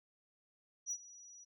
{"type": "tone with ADSR envelope", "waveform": "sine", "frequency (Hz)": 5840, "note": "F#8", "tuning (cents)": -24, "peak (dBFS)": -33, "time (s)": [0.86, 1.45], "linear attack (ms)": 53, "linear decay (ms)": 58, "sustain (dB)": -20, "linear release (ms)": 19, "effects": ["tanh soft clip ceiling -33 dBFS"]}